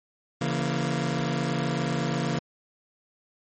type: chord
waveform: sawtooth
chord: A# diminished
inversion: first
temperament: just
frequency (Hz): 139.85 / 167.82 / 233.1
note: C#3 / E3 / A#3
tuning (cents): +16 / +31 / 0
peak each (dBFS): -25 / -25 / -27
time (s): 0.41-2.39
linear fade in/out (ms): 5
effects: MP3 32 kbps